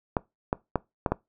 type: clicks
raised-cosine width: 1 ms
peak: -9 dBFS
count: 5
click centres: 0.168 / 0.529 / 0.757 / 1.062 / 1.12 s
effects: noise-tail reverb RT60 0.2 s tail -22 dB re dry